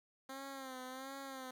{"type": "tone with vibrato", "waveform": "10% pulse", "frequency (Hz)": 264.4, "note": "C4", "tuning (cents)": 18, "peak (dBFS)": -37, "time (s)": [0.29, 1.51], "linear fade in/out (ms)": 5, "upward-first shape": "sine", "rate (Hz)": 1.4, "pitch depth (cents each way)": 63, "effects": []}